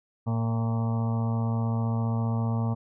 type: harmonic tone with a mistuned harmonic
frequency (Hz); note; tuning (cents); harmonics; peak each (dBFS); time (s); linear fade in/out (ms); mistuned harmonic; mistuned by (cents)
114.4; A#2; -32; 1 / 2 / 4 / 5 / 6 / 7 / 8 / 9 / 10; -25 / -30 / -41 / -43 / -42 / -42 / -42 / -47 / -44; 0.26-2.75; 20; 6; -24
effects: none